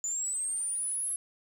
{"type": "linear sweep", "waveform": "sine", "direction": "up", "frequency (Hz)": [6990, 11000], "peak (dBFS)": -27, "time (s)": [0.04, 1.16], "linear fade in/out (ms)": 2, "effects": ["tanh soft clip ceiling -29 dBFS", "9-bit"]}